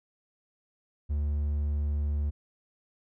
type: tone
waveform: triangle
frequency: 73.3 Hz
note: D2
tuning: 3 cents flat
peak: -24 dBFS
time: 1.09-2.31 s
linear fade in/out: 20 ms
effects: none